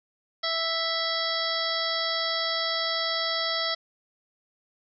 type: harmonic tone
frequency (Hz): 659.3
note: E5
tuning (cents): 0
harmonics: 1 / 2 / 3 / 5 / 6 / 7 / 8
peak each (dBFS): -33 / -33 / -33 / -33 / -33 / -33 / -33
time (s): 0.43-3.75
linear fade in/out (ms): 10
effects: none